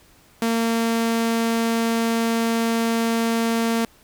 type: tone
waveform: sawtooth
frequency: 228.9 Hz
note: A#3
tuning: 31 cents flat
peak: -15 dBFS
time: 0.42-3.85 s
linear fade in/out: 2 ms
effects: pink hiss -54 dBFS RMS until 4.03 s